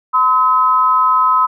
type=tone pair together; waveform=sine; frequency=1020.8 / 1281 Hz; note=C6 / E6; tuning=-43 / -50 cents; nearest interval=major third; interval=393 cents; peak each=-12 / -12 dBFS; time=0.13-1.47 s; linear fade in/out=20 ms; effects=none